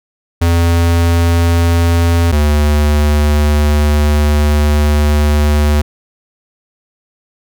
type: tone pair in turn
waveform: square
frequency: 84.8 / 74.28 Hz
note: E2 / D2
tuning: +50 / +20 cents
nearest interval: major second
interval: 230 cents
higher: first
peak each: -9 dBFS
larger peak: neither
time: 0.41-2.32 / 2.32-5.82 s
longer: second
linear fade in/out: 10 ms
effects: none